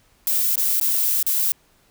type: noise with dropouts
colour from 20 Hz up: violet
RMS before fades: -20 dBFS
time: 0.27-1.52 s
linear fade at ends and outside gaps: 1 ms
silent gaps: 0.557-0.577 / 0.8-0.812 / 1.228-1.265 s
effects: pink hiss -59 dBFS RMS until 1.9 s